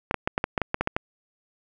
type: clicks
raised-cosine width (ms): 0.5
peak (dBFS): -8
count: 11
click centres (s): 0.111 / 0.143 / 0.275 / 0.379 / 0.441 / 0.578 / 0.617 / 0.744 / 0.81 / 0.874 / 0.965
effects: none